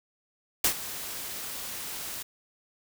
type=noise with ADSR envelope; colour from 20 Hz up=white; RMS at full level=-21 dBFS; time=0.64-2.23 s; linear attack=5 ms; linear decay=87 ms; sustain=-16 dB; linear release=10 ms; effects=none

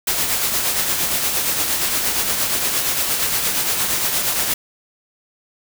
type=noise with tremolo; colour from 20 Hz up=white; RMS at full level=-18 dBFS; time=0.07-4.54 s; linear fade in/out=5 ms; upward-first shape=triangle; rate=8.6 Hz; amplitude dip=45%; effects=none

